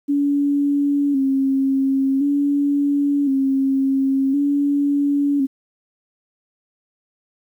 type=tone with vibrato; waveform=sine; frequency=277.2 Hz; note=C#4; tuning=in tune; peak=-15 dBFS; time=0.08-5.47 s; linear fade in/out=20 ms; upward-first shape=square; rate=0.47 Hz; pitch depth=48 cents each way; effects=9-bit